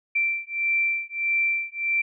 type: beating tone pair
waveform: sine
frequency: 2347 / 2348.6 Hz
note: D7 / D7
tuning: -2 / -1 cents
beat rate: 1.6 Hz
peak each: -25 / -25 dBFS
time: 0.15-2.02 s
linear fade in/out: 10 ms
effects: none